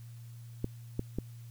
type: clicks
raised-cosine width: 3 ms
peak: -19 dBFS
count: 3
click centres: 0.644 / 0.994 / 1.186 s
effects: added 117 Hz sine -45 dBFS peak until 1.5 s + white hiss -63 dBFS RMS until 1.5 s